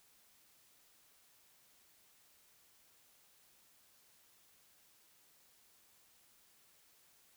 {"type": "silence", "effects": ["white hiss -68 dBFS RMS until 7.36 s"]}